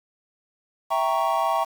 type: chord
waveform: triangle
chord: E diminished seventh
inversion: none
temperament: equal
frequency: 659.3 / 784 / 932.3 / 1108.7 Hz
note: E5 / G5 / Bb5 / Db6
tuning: 0 / 0 / 0 / 0 cents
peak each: -24 dBFS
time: 0.9-1.65 s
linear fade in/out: 20 ms
effects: 7-bit